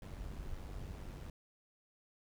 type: noise with amplitude modulation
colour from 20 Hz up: brown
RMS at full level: -43 dBFS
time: 0.02-1.3 s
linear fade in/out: 2 ms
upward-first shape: sine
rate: 95.8 Hz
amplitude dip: 50%
effects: none